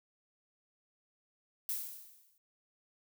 violet noise with exponential decay, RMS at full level -34 dBFS, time 1.69-2.38 s, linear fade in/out 1 ms, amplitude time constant 150 ms, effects none

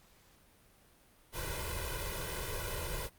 pink noise with comb filter, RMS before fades -38 dBFS, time 1.32-3.1 s, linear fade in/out 50 ms, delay 2 ms, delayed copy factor +0.8, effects pink hiss -64 dBFS RMS until 3.18 s + Opus 48 kbps

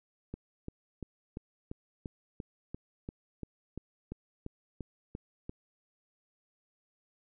click train, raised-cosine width 3 ms, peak -26 dBFS, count 16, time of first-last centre 0.34-5.495 s, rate 2.91 Hz, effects none

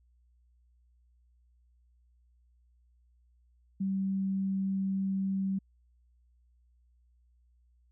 sine tone, 193.1 Hz, G3, 26 cents flat, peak -28 dBFS, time 3.8-5.59 s, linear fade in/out 10 ms, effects added 60 Hz sine -63 dBFS peak until 7.91 s

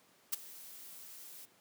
blue noise with ADSR envelope, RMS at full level -31 dBFS, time 0.32-1.46 s, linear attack 14 ms, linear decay 16 ms, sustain -20 dB, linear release 18 ms, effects pink hiss -66 dBFS RMS until 1.6 s + high-pass 200 Hz 12 dB/octave

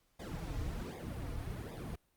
brown noise with flanger, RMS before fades -41 dBFS, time 0.19-1.96 s, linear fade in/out 10 ms, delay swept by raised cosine 0.69 to 5.39 ms, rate 1.3 Hz, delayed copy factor -1, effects pink hiss -75 dBFS RMS until 2.16 s + Opus 48 kbps

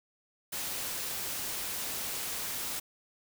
white noise, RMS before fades -36 dBFS, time 0.52-2.8 s, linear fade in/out 10 ms, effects none

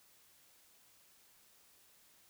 silence, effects white hiss -66 dBFS RMS until 2.29 s

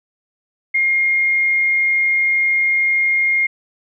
sine tone, 2131 Hz, C7, 31 cents sharp, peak -13 dBFS, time 0.74-3.47 s, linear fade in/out 10 ms, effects none

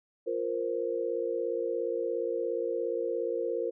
sine chord, F suspended fourth, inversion none, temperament equal, 349.2 / 466.2 / 523.3 Hz, F4 / Bb4 / C5, 0 / 0 / 0 cents, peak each -35 / -31 / -34 dBFS, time 0.26-3.71 s, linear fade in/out 20 ms, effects none

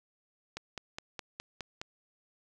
click train, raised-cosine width 0.2 ms, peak -21 dBFS, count 7, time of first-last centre 0.57-1.815 s, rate 4.82 Hz, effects none

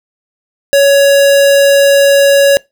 square tone, 559 Hz, C#5, 14 cents sharp, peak -5 dBFS, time 0.73-2.57 s, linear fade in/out 0 ms, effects noise-tail reverb RT60 0.2 s tail -23 dB re dry

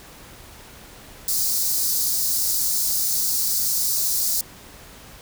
white high-pass noise, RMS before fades -22 dBFS, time 1.28-4.41 s, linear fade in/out 2 ms, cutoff 4300 Hz, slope 48 dB/octave, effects pink hiss -44 dBFS RMS until 5.21 s

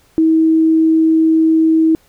sine tone, 320.9 Hz, E4, 46 cents flat, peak -8 dBFS, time 0.18-1.95 s, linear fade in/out 0 ms, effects pink hiss -53 dBFS RMS until 2.08 s

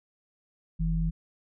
sine tone pair together, 45.99 / 162.9 Hz, F#1 / E3, -10 / -20 cents, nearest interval octave + minor seventh, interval 2190 cents, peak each -27 dBFS, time 0.79-1.11 s, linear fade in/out 20 ms, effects none

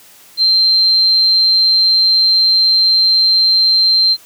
sine tone, 4142 Hz, C8, 18 cents flat, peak -8 dBFS, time 0.37-4.17 s, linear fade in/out 50 ms, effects white hiss -43 dBFS RMS until 4.25 s + high-pass 80 Hz 12 dB/octave

